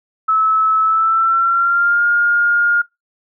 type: tone with pitch glide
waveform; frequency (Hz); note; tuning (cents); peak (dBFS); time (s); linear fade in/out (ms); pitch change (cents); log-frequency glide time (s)
sine; 1300 to 1417.7; E6 to F6; -24 to +26; -11; 0.28-2.82; 10; +150; 0.82-2.05
effects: noise-tail reverb RT60 0.2 s tail -23 dB re dry